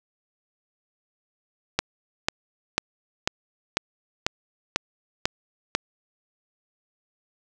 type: click train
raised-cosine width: 0.2 ms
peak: -3 dBFS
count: 9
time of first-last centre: 1.79-5.75 s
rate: 2.02 Hz
effects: none